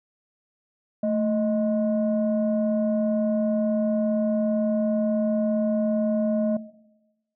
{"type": "tone pair together", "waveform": "sine", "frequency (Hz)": [220.7, 624.2], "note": ["A3", "D#5"], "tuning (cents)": [5, 5], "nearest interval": "octave + tritone", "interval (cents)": 1800, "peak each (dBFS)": -23, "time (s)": [1.03, 6.57], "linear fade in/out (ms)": 5, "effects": ["noise-tail reverb RT60 1.0 s tail -18 dB re dry", "tanh soft clip ceiling -15 dBFS"]}